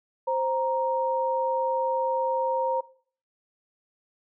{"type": "tone pair together", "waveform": "sine", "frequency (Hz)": [524.3, 935], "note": ["C5", "A#5"], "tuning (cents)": [3, 5], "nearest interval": "minor seventh", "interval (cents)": 1002, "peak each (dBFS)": -26, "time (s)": [0.27, 2.81], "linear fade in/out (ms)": 10, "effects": ["noise-tail reverb RT60 0.5 s tail -20 dB re dry"]}